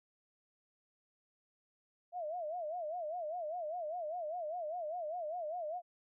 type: tone with vibrato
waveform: sine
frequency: 659.3 Hz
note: E5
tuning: in tune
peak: -37 dBFS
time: 2.12-5.82 s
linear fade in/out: 50 ms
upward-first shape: sine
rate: 5 Hz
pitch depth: 170 cents each way
effects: none